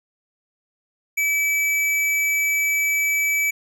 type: tone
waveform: square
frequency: 2300 Hz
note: D7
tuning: 37 cents flat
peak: -19 dBFS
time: 1.17-3.51 s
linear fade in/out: 10 ms
effects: none